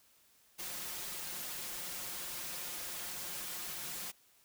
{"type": "noise with comb filter", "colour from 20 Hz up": "white", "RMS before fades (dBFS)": -42, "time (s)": [0.58, 4.12], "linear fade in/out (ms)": 20, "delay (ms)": 5.6, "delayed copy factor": 0.7, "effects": ["white hiss -67 dBFS RMS until 4.44 s"]}